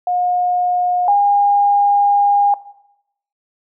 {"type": "tone pair in turn", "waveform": "sine", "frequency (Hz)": [718, 811.3], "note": ["F5", "G#5"], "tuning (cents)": [48, -41], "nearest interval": "major second", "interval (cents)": 211, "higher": "second", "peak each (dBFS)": [-15, -9], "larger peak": "second", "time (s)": [[0.07, 1.08], [1.08, 2.54]], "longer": "second", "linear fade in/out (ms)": 2, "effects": ["noise-tail reverb RT60 0.8 s tail -17 dB re dry"]}